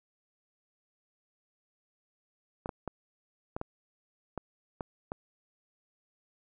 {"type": "clicks", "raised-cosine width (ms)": 1, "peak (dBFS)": -21, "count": 8, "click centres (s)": [2.659, 2.692, 2.877, 3.565, 3.614, 4.377, 4.808, 5.119], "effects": []}